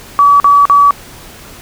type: tone bursts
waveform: sine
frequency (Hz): 1143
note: D6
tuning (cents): -47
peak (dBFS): -3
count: 3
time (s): 0.19-0.908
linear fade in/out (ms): 0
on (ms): 210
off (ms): 44
effects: pink hiss -34 dBFS RMS until 1.61 s